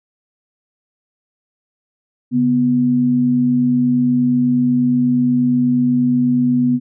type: tone pair together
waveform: sine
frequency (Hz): 138.57 / 246.9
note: C#3 / B3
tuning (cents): 0 / 0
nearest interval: minor seventh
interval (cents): 1000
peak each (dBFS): -22 / -12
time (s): 2.31-6.8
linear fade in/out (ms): 50
effects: none